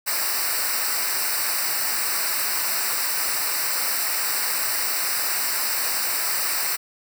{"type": "noise with comb filter", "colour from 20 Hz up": "white", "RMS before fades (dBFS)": -24, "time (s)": [0.06, 6.77], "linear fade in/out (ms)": 20, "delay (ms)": 0.3, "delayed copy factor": -1, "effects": []}